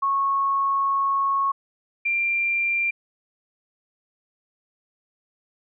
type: tone pair in turn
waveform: sine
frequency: 1100 / 2376 Hz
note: C#6 / D7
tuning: -14 / +20 cents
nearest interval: octave + minor second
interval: 1334 cents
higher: second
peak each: -19 / -20 dBFS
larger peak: first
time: 0.02-1.52 / 2.05-2.91 s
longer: first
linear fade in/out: 10 ms
effects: none